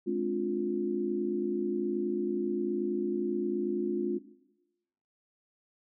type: chord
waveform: sine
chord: D half-diminished seventh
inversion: second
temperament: just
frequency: 211.4 / 264.3 / 293.7 / 352.4 Hz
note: Ab3 / C4 / D4 / F4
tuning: +31 / +18 / 0 / +16 cents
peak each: -34 / -36 / -36 / -30 dBFS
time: 0.06-4.19 s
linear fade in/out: 20 ms
effects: noise-tail reverb RT60 1.0 s tail -18 dB re dry